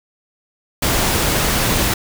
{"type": "noise", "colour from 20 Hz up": "pink", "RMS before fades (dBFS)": -17, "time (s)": [0.82, 1.94], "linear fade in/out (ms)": 5, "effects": []}